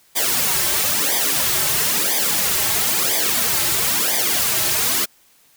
white noise with flanger, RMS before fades -19 dBFS, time 0.15-5.06 s, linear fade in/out 20 ms, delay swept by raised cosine 0.72 to 4.22 ms, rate 1 Hz, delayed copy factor -1, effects white hiss -55 dBFS RMS until 5.56 s

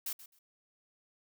blue noise with echo, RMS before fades -37 dBFS, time 0.06-0.13 s, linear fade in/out 5 ms, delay 130 ms, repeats 2, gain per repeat -15 dB, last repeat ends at 0.39 s, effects none

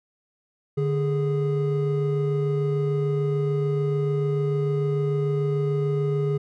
triangle tone pair together, 146.83 / 413.7 Hz, D3 / G#4, 0 / -7 cents, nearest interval octave + tritone, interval 1793 cents, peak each -21 / -23 dBFS, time 0.77-6.38 s, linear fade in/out 10 ms, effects none

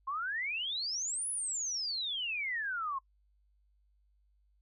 sine exponential two-way sweep, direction up then down, 1046.5 to 10470 to 1046.5 Hz, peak -33 dBFS, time 0.07-2.99 s, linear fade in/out 10 ms, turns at 1.29 s, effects noise-tail reverb RT60 0.1 s tail -22 dB re dry + added 50 Hz sine -67 dBFS peak until 4.61 s

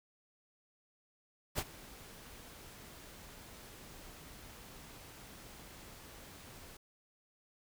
pink noise with ADSR envelope, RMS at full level -34 dBFS, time 1.55-6.77 s, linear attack 37 ms, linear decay 46 ms, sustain -19 dB, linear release 6 ms, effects none

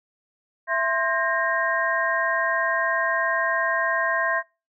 sine tone cluster, 665 / 1055 / 1602 / 1859 Hz, E5 / C6 / G6 / A#6, +15 / +14 / +37 / -5 cents, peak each -26 dBFS, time 0.67-4.43 s, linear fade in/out 50 ms, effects noise-tail reverb RT60 0.3 s tail -25 dB re dry

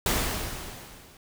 pink noise with level ramp, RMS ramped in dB -23 to -53 dBFS, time 0.06-1.17 s, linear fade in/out 2 ms, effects none

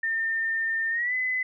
sine tone with pitch glide, 1808 to 2018 Hz, A6 to B6, +47 to +37 cents, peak -24 dBFS, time 0.03-1.43 s, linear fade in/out 5 ms, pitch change +190 cents, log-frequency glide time 0.9-1.14 s, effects none

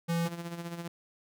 square tone, 168.4 Hz, E3, 37 cents sharp, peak -28 dBFS, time 0.08-0.29 s, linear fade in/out 20 ms
sawtooth tone with tremolo, 170.4 Hz, F3, 42 cents flat, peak -31 dBFS, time 0.25-0.88 s, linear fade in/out 5 ms, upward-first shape sine, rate 15 Hz, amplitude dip 60%
effects none

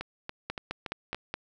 two click trains, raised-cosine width 0.3 ms, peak -16 / -19 dBFS, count 5 / 5, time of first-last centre 0.5-1.34 / 0.01-1.146 s, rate 4.76 / 3.52 Hz, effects none

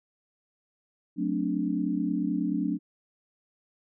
sine chord, D dominant seventh, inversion first, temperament just, 183.54 / 220.2 / 264.3 / 293.7 Hz, F#3 / A3 / C4 / D4, -14 / +2 / +18 / 0 cents, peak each -31 / -32 / -32 / -29 dBFS, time 1.16-2.79 s, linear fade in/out 50 ms, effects none

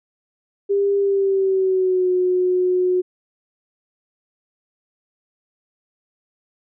sine tone with pitch glide, 399.8 to 364.5 Hz, G4 to F#4, +34 to -26 cents, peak -15 dBFS, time 0.69-3.02 s, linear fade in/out 20 ms, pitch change -160 cents, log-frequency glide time 0.98-2.1 s, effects none

